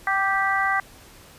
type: harmonic tone with a mistuned harmonic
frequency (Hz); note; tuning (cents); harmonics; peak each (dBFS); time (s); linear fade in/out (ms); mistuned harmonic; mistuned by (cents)
392; G4; 0; 2 / 3 / 4 / 5; -25 / -25 / -25 / -25; 0.07-0.8; 2; 2; -18
effects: pink hiss -48 dBFS RMS until 1.38 s + resampled to 32000 Hz